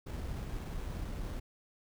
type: noise with sample-and-hold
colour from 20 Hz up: brown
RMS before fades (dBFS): -39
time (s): 0.06-1.4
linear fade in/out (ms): 10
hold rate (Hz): 4900
effects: none